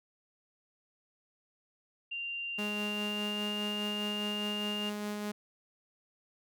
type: tone with pitch glide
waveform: sine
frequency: 2780 to 2814 Hz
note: F7 to F7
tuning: -9 to +12 cents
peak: -35 dBFS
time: 2.11-4.9 s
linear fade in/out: 10 ms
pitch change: +21 cents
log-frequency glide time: 2.75-3.52 s
type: tone with tremolo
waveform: sawtooth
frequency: 208.2 Hz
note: G#3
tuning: 5 cents sharp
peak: -30 dBFS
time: 2.58-5.32 s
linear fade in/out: 10 ms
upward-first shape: sine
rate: 4.9 Hz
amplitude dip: 25%
effects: none